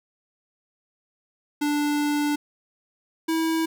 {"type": "tone pair in turn", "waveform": "square", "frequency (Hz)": [293.7, 324.3], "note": ["D4", "E4"], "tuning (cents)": [0, -28], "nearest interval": "major second", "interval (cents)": 172, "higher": "second", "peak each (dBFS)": [-22, -22], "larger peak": "neither", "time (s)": [[1.61, 2.36], [3.28, 3.66]], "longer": "first", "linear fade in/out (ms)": 10, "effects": []}